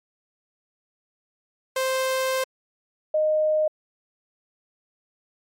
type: tone pair in turn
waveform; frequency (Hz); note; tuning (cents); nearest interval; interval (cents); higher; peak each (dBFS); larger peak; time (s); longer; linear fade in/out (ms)
sawtooth / sine; 523.3 / 617.5; C5 / D#5; 0 / -13; minor third; 287; second; -18; neither; 1.76-2.44 / 3.14-3.68; first; 5
effects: MP3 64 kbps